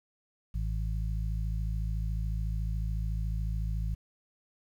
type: harmonic tone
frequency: 53.9 Hz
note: A1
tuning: 35 cents flat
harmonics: 1 / 2 / 3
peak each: -30 / -36 / -40 dBFS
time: 0.54-3.95 s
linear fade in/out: 10 ms
effects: 10-bit